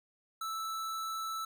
square tone, 1317 Hz, E6, 2 cents flat, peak -36 dBFS, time 0.41-1.45 s, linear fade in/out 5 ms, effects none

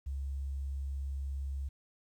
sine tone, 68.5 Hz, C#2, 20 cents flat, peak -34 dBFS, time 0.06-1.69 s, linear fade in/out 10 ms, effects 11-bit

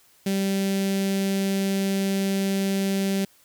sawtooth tone with notch filter, 195 Hz, G3, 9 cents flat, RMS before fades -24 dBFS, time 0.26-3.25 s, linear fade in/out 5 ms, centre 1100 Hz, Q 0.64, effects white hiss -58 dBFS RMS until 3.44 s

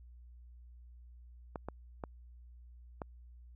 clicks, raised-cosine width 1 ms, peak -25 dBFS, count 4, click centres 1.558 / 1.686 / 2.038 / 3.018 s, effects added 60 Hz sine -52 dBFS peak until 3.55 s

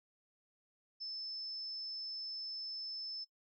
sine tone, 5260 Hz, E8, 5 cents flat, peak -40 dBFS, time 1-3.25 s, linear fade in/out 20 ms, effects noise-tail reverb RT60 0.1 s tail -23 dB re dry

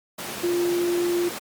sine tone in noise, 349.2 Hz, F4, in tune, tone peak -20 dBFS, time 0.43-1.29 s, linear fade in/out 10 ms, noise pink, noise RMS -32 dBFS, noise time 0.18-1.39 s, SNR +9 dB, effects high-pass 200 Hz 12 dB/octave + Opus 48 kbps

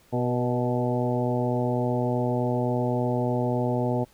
harmonic tone with a mistuned harmonic, 123.47 Hz, B2, in tune, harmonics 1 / 2 / 3 / 4 / 5 / 6 / 7, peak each -27 / -28 / -31 / -31 / -31 / -36 / -34 dBFS, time 0.12-4.05 s, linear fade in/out 20 ms, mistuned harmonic 4, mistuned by -28 cents, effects pink hiss -59 dBFS RMS until 4.13 s

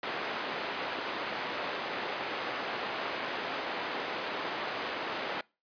pink band-pass noise, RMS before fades -36 dBFS, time 0.03-5.41 s, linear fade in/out 2 ms, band 420 to 3100 Hz, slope 12 dB/octave, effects noise-tail reverb RT60 0.3 s tail -25 dB re dry + resampled to 11025 Hz

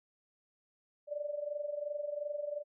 sine tone with amplitude modulation, 587.3 Hz, D5, in tune, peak -32 dBFS, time 1.07-2.64 s, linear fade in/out 50 ms, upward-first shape sine, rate 22.8 Hz, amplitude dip 75%, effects none

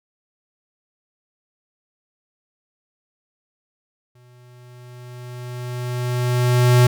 square tone with exponential growth, 123.47 Hz, B2, in tune, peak -10 dBFS, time 4.15-6.87 s, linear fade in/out 5 ms, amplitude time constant 590 ms, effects none

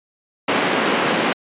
pink band-pass noise, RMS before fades -19 dBFS, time 0.48-1.33 s, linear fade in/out 5 ms, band 200 to 3200 Hz, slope 24 dB/octave, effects resampled to 8000 Hz

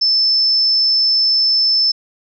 sine tone, 5274 Hz, E8, in tune, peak -11 dBFS, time 0.01-1.92 s, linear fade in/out 10 ms, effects none

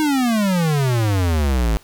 square exponential sweep, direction down, 315.5 to 51.91 Hz, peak -16 dBFS, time 0-1.77 s, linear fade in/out 0 ms, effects pink hiss -49 dBFS RMS until 1.83 s

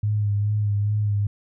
sine tone with vibrato, 103.83 Hz, G#2, in tune, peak -19 dBFS, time 0.03-1.27 s, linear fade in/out 5 ms, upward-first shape sine, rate 2.4 Hz, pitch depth 32 cents each way, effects none

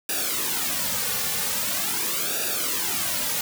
white noise with flanger, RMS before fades -26 dBFS, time 0.09-3.41 s, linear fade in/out 2 ms, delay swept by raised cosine 0.94 to 3.14 ms, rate 0.43 Hz, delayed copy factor -0.75, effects none

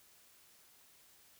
silence, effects white hiss -64 dBFS RMS until 1.39 s

